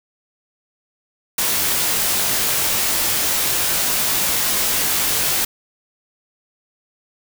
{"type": "noise with comb filter", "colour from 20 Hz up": "white", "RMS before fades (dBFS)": -19, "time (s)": [1.38, 5.45], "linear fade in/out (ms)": 5, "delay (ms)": 19, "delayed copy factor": -0.55, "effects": []}